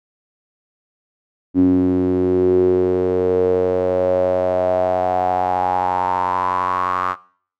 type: tone with band-pass filter sweep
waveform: sawtooth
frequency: 91.5 Hz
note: F#2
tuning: 19 cents flat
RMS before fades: -17 dBFS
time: 1.54-7.16 s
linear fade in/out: 50 ms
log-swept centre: 280 to 1200 Hz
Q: 8.1
effects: noise-tail reverb RT60 0.5 s tail -21 dB re dry